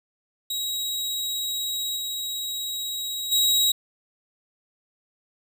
sawtooth tone with level steps, 3829 Hz, A#7, 46 cents sharp, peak -23 / -25 / -15 dBFS, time 0.5-3.72 s, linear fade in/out 5 ms, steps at 1.96 / 3.31 s, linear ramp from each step 20 ms, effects none

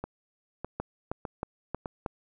two click trains, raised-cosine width 1 ms, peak -20 / -17 dBFS, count 4 / 5, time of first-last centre 0.04-1.858 / 0.8-2.062 s, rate 1.65 / 3.17 Hz, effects none

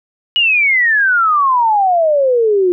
sine exponential sweep, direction down, 2940 to 349.2 Hz, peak -9 dBFS, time 0.36-2.72 s, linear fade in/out 0 ms, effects none

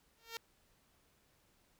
5% pulse tone with exponential growth, 458.4 Hz, A#4, 29 cents flat, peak -27 dBFS, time 0.17-0.37 s, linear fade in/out 2 ms, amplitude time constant 43 ms, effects pink hiss -72 dBFS RMS until 1.79 s

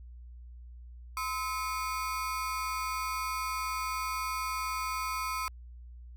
35% pulse ring-modulated tone, 1161 Hz, D6, 20 cents flat, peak -27 dBFS, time 1.17-5.48 s, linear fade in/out 0 ms, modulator 130 Hz, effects added 60 Hz sine -45 dBFS peak until 6.16 s

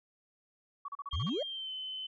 sine tone bursts, 1129 Hz, C#6, 31 cents sharp, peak -37 dBFS, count 7, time 0.85-1.297 s, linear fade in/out 5 ms, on 33 ms, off 36 ms
sine tone with pitch glide, 3210 to 3049 Hz, G7 to G7, +40 to -49 cents, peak -37 dBFS, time 1.11-2.07 s, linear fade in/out 10 ms, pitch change -89 cents, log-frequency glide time 1.43-1.72 s
sine exponential sweep, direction up, 61.1 to 659.3 Hz, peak -30 dBFS, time 1.13-1.43 s, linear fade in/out 5 ms
effects tanh soft clip ceiling -26 dBFS

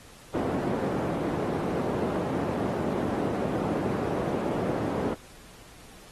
white band-pass noise, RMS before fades -29 dBFS, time 0.33-5.15 s, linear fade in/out 20 ms, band 130 to 450 Hz, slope 12 dB/octave, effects pink hiss -51 dBFS RMS until 6.11 s + AAC 32 kbps

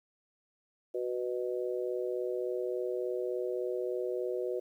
harmonic tone, 123.47 Hz, B2, in tune, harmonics 3 / 4 / 5, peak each -34 / -35 / -40 dBFS, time 0.94-4.6 s, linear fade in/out 10 ms, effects 11-bit

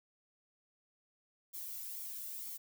violet noise with flanger, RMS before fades -44 dBFS, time 1.53-2.58 s, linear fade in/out 20 ms, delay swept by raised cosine 0.89 to 1.46 ms, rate 2.1 Hz, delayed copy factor +0.5, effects none

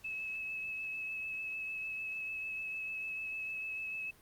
sine tone with vibrato, 2592 Hz, E7, 30 cents flat, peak -37 dBFS, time 0.04-4.11 s, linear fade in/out 10 ms, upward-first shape sine, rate 6.7 Hz, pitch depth 17 cents each way, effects pink hiss -62 dBFS RMS until 4.21 s + Opus 48 kbps

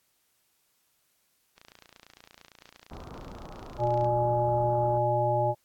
click train, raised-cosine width 0.2 ms, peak -32 dBFS, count 72, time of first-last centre 1.58-4.045 s, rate 28.8 Hz
pink low-pass noise, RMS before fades -43 dBFS, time 2.91-4.98 s, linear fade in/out 2 ms, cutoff 1300 Hz, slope 48 dB/octave
harmonic tone, 120 Hz, B2, 49 cents flat, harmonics 1 / 3 / 5 / 7, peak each -29 / -33 / -27 / -27 dBFS, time 3.78-5.55 s, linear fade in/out 50 ms
effects white hiss -71 dBFS RMS until 5.64 s + AAC 64 kbps

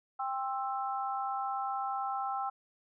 harmonic tone, 264.2 Hz, C4, 17 cents sharp, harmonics 3 / 4 / 5, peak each -34 / -40 / -37 dBFS, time 0.19-2.5 s, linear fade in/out 10 ms, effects none

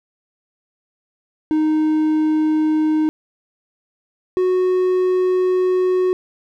triangle tone pair in turn, 310.2 / 367.9 Hz, D#4 / F#4, -5 / -10 cents, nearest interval minor third, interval 295 cents, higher second, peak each -12 dBFS, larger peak neither, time 1.51-3.09 / 4.37-6.13 s, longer second, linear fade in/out 0 ms, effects none

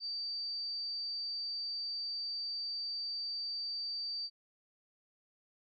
sine tone, 4635 Hz, D8, 24 cents flat, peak -36 dBFS, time 0-4.3 s, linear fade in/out 50 ms, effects none

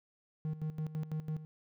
triangle tone with tremolo, 155.56 Hz, D#3, in tune, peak -31 dBFS, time 0.45-1.45 s, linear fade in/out 0 ms, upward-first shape square, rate 6 Hz, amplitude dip 75%, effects none

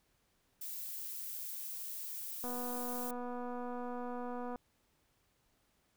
violet noise, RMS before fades -43 dBFS, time 0.61-3.11 s, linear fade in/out 5 ms
click train, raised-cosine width 1 ms, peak -30 dBFS, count 520, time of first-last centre 2.44-4.558 s, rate 245 Hz
effects pink hiss -75 dBFS RMS until 5.96 s

